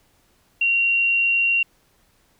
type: tone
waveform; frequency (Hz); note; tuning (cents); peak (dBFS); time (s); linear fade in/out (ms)
sine; 2754; F7; -25; -16; 0.61-1.63; 5
effects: pink hiss -61 dBFS RMS until 2.39 s